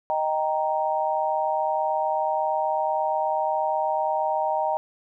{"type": "chord", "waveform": "sine", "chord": "Eb major", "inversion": "none", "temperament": "equal", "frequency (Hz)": [622.3, 784, 932.3], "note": ["Eb5", "G5", "Bb5"], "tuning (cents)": [0, 0, 0], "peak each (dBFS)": -26, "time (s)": [0.1, 4.77], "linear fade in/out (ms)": 0, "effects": []}